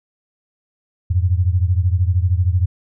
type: beating tone pair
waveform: sine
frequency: 86.5 / 99.5 Hz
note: F2 / G2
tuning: -16 / +26 cents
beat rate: 13 Hz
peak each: -15 / -18 dBFS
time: 1.1-2.66 s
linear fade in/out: 10 ms
effects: none